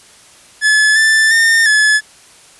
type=tone with pitch steps; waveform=45% pulse; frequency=1718 / 1764 / 1817 / 1715 Hz; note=A6 / A6 / A#6 / A6; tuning=-42 / +4 / -45 / -45 cents; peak=-8 dBFS; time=0.61-2.01 s; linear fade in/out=50 ms; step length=350 ms; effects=white hiss -43 dBFS RMS until 2.59 s + resampled to 24000 Hz